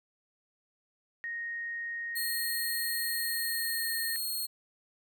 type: tone with pitch glide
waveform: sine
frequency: 1864.7 to 1838 Hz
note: A#6 to A#6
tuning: 0 to -25 cents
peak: -34 dBFS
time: 1.24-4.16 s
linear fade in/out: 0 ms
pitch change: -25 cents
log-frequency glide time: 3.05-3.95 s
type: tone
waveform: 10% pulse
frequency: 4280 Hz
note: C8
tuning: 38 cents sharp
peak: -25 dBFS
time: 2.15-4.47 s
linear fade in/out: 20 ms
effects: none